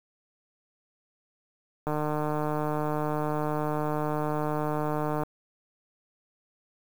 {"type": "click train", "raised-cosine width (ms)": 1, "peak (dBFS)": -16, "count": 509, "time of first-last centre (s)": [1.87, 5.234], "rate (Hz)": 151, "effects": ["7-bit"]}